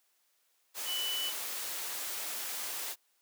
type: tone in noise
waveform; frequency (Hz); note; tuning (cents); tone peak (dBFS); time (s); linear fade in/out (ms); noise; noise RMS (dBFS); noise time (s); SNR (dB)
sine; 2980; F#7; +12; -33; 0.85-1.33; 50; white; -38; 0.74-2.96; +2
effects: white hiss -73 dBFS RMS until 3.21 s + high-pass 400 Hz 12 dB/octave